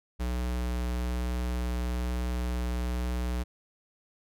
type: tone with vibrato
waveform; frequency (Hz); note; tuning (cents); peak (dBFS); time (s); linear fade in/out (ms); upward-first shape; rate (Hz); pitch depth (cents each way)
square; 61; B1; -21; -29; 0.19-3.44; 20; triangle; 1.1; 8
effects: none